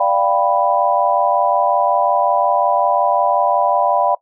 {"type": "chord", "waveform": "sine", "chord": "G dominant seventh", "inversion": "second", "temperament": "equal", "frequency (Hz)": [587.3, 698.5, 784, 987.8], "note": ["D5", "F5", "G5", "B5"], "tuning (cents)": [0, 0, 0, 0], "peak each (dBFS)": -18, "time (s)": [0, 4.15], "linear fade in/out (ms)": 5, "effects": ["noise-tail reverb RT60 0.1 s tail -20 dB re dry"]}